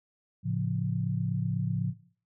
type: chord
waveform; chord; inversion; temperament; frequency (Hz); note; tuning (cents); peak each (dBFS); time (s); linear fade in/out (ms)
sine; A augmented; none; equal with one note detuned; 110.45 / 138.59 / 174.61; A2 / C#3 / E#3; +7 / 0 / 0; -31; 0.43-1.94; 50
effects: noise-tail reverb RT60 0.5 s tail -18 dB re dry